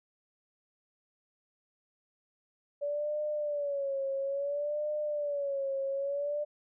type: tone with vibrato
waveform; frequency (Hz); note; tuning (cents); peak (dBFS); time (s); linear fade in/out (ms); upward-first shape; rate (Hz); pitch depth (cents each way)
sine; 572; D5; -46; -30; 2.81-6.45; 20; sine; 0.59; 88
effects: none